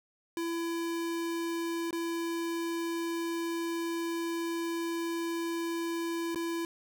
square tone with dropouts, 335.4 Hz, E4, 30 cents sharp, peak -32 dBFS, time 0.37-6.65 s, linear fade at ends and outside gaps 1 ms, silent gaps 1.908-1.928 / 6.347-6.358 s, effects none

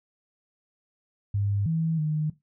sine tone with pitch steps, 101 / 162.2 / 153.4 Hz, G#2 / E3 / D#3, -48 / -28 / -24 cents, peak -23 dBFS, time 1.34-2.3 s, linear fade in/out 5 ms, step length 320 ms, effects noise-tail reverb RT60 0.2 s tail -17 dB re dry

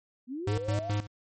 sine linear sweep, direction up, 233.1 to 740 Hz, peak -33 dBFS, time 0.27-0.94 s, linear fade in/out 50 ms
square tone with tremolo, 103.83 Hz, G#2, in tune, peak -27 dBFS, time 0.47-1.07 s, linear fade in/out 5 ms, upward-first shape square, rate 4.7 Hz, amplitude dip 80%
effects MP3 32 kbps

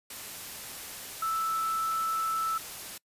sine tone in noise, 1318.5 Hz, E6, in tune, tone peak -27 dBFS, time 1.22-2.58 s, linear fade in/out 5 ms, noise white, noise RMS -41 dBFS, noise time 0.1-2.98 s, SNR +11 dB, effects noise-tail reverb RT60 0.1 s tail -25 dB re dry + resampled to 32000 Hz

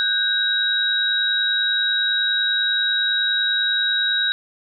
sine tone cluster, 1491 / 1601 / 3830 Hz, F#6 / G6 / A#7, +13 / +36 / +46 cents, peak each -25 / -24 / -19 dBFS, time 0-4.32 s, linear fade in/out 0 ms, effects none

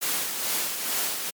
white noise with tremolo, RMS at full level -26 dBFS, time 0.01-1.31 s, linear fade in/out 20 ms, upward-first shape sine, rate 2.3 Hz, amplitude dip 45%, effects high-pass 200 Hz 12 dB/octave + MP3 96 kbps

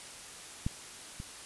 clicks, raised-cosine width 5 ms, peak -18 / -28 dBFS, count 2, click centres 0.665 / 1.201 s, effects white hiss -47 dBFS RMS until 1.45 s + resampled to 24000 Hz

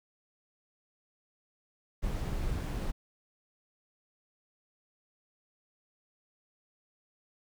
brown noise, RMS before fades -33 dBFS, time 2.02-2.92 s, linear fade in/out 20 ms, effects none

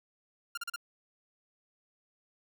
sawtooth tone bursts, 1396.9 Hz, F6, in tune, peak -31 dBFS, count 4, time 0.55-0.761 s, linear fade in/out 5 ms, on 25 ms, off 37 ms, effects none

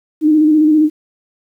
sine tone with vibrato, 307.2 Hz, D#4, 22 cents flat, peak -7 dBFS, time 0.21-0.9 s, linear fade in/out 50 ms, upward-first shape square, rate 15 Hz, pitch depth 32 cents each way, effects 8-bit

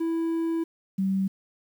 triangle / sine tone pair in turn, 329.6 / 192.49 Hz, E4 / G3, 0 / -31 cents, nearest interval major sixth, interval 931 cents, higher first, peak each -22 dBFS, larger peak neither, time 0-0.64 / 0.98-1.28 s, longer first, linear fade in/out 10 ms, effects 9-bit

